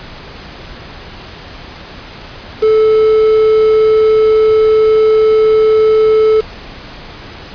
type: tone with quantisation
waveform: triangle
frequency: 435.8 Hz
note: A4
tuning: 17 cents flat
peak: -4 dBFS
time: 2.62-6.41 s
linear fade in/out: 10 ms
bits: 4
effects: pink hiss -31 dBFS RMS until 7.54 s + resampled to 11025 Hz